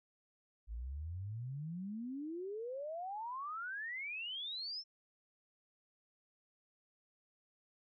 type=exponential sweep; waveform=sine; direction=up; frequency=52.1 to 5440 Hz; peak=-40 dBFS; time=0.67-4.84 s; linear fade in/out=50 ms; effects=none